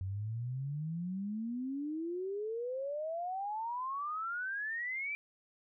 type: exponential sweep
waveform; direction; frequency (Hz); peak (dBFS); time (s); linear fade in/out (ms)
sine; up; 92.1 to 2360; -35; 0.01-5.15; 0
effects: none